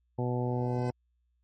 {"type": "harmonic tone", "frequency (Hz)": 123.47, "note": "B2", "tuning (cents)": 0, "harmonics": [1, 2, 3, 4, 5, 6, 7], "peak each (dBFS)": [-30, -35, -36, -37, -42, -42, -40], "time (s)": [0.18, 0.91], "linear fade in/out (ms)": 10}
{"type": "tone with exponential growth", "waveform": "15% pulse", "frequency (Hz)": 509, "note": "C5", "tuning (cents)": -48, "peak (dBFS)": -36, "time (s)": [0.3, 0.9], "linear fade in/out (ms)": 0, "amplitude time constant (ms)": 130}
{"effects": ["added 60 Hz sine -70 dBFS peak until 1.43 s", "MP3 32 kbps"]}